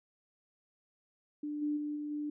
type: tone with level steps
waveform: sine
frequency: 296.5 Hz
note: D4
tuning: 17 cents sharp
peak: -35 / -30 / -34 / -36 / -34 dBFS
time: 1.43-2.3 s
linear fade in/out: 5 ms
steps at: 1.61 / 1.76 / 1.95 / 2.1 s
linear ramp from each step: 20 ms
effects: none